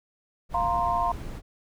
brown noise, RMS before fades -35 dBFS, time 0.49-1.42 s, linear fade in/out 50 ms
sine chord, F suspended fourth, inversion none, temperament just, 698.5 / 931.3 / 1047.7 Hz, F5 / Bb5 / C6, 0 / -2 / +2 cents, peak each -27 dBFS, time 0.54-1.12 s, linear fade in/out 5 ms
effects none

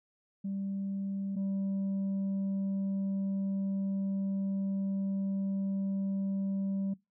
sine tone pair in turn, 196 / 195.03 Hz, G3 / G3, 0 / -9 cents, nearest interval unison, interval 9 cents, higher first, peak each -31 / -27 dBFS, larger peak second, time 0.44-1.36 / 1.36-6.94 s, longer second, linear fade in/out 10 ms, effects noise-tail reverb RT60 0.2 s tail -23 dB re dry + tanh soft clip ceiling -29 dBFS

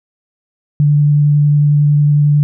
sine tone with vibrato, 146.83 Hz, D3, in tune, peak -7 dBFS, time 0.8-2.43 s, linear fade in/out 0 ms, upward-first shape sine, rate 11 Hz, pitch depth 9 cents each way, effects none

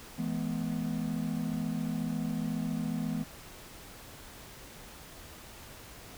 triangle chord, E major, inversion none, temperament equal with one note detuned, 164.81 / 212.6 / 246.9 Hz, E3 / G#3 / B3, 0 / +41 / 0 cents, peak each -33 dBFS, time 0.18-3.24 s, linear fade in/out 10 ms, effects pink hiss -49 dBFS RMS until 6.17 s

